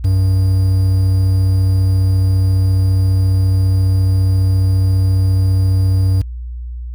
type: tone with quantisation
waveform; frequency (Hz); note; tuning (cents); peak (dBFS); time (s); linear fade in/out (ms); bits
triangle; 94.6; F#2; +39; -8; 0.04-6.22; 10; 6
effects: added 60 Hz sine -23 dBFS peak until 6.94 s